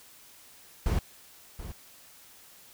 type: noise with echo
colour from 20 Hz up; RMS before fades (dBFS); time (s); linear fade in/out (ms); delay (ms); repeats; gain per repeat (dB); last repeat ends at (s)
brown; -26; 0.86-0.99; 2; 730; 1; -13; 1.72
effects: white hiss -54 dBFS RMS until 2.73 s